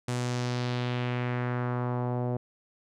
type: tone with low-pass filter sweep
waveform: sawtooth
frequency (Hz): 123.2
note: B2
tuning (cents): -4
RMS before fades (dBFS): -30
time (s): 0.08-2.37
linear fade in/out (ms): 5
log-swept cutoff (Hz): 8700 to 620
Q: 1.7
effects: none